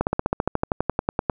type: slowing click train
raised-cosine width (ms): 1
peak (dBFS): -6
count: 17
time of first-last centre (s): 0.01-1.298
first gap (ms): 59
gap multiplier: 1.04
effects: none